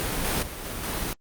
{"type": "noise with level steps", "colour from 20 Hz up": "pink", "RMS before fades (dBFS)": [-28, -25, -36, -33, -29], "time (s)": [0, 1.13], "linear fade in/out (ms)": 0, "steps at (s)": [0.24, 0.42, 0.64, 0.83], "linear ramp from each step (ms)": 10, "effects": ["Opus 32 kbps"]}